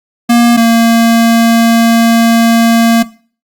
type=tone pair in turn; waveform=square; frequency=236.6 / 230 Hz; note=A#3 / A#3; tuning=+26 / -23 cents; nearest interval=unison; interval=49 cents; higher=first; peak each=-5 dBFS; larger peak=neither; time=0.29-0.57 / 0.57-3.03 s; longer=second; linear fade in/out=10 ms; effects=noise-tail reverb RT60 0.4 s tail -18 dB re dry + Opus 48 kbps